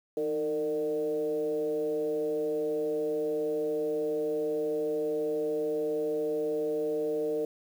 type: tone with frequency modulation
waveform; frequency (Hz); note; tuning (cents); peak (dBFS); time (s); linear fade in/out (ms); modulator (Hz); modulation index
sine; 456.4; A#4; -37; -27; 0.17-7.45; 2; 146; 0.74
effects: 9-bit